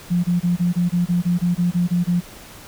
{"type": "tone bursts", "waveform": "sine", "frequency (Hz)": 175.6, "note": "F3", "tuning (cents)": 10, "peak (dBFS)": -15, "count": 13, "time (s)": [0.1, 2.208], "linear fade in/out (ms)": 20, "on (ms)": 140, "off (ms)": 24, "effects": ["pink hiss -41 dBFS RMS until 2.67 s"]}